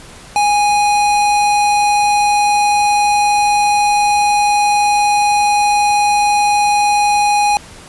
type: tone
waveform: square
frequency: 826 Hz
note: G#5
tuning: 10 cents flat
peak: -11 dBFS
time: 0.36-7.57 s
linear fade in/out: 0 ms
effects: pink hiss -37 dBFS RMS until 7.88 s + resampled to 24000 Hz